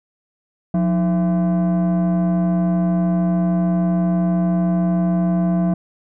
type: tone with frequency modulation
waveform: sine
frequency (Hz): 178.7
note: F3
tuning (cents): +40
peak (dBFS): -12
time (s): 0.74-5.74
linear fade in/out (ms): 5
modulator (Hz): 493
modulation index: 0.57
effects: tanh soft clip ceiling -14 dBFS